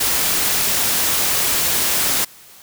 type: noise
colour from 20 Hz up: white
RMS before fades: -18 dBFS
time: 0-2.25 s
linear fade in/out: 10 ms
effects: white hiss -44 dBFS RMS until 2.62 s